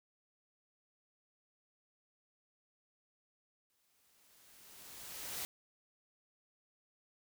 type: noise with exponential growth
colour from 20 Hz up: white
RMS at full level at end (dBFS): -40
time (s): 3.7-5.45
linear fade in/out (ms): 0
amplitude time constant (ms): 380
effects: none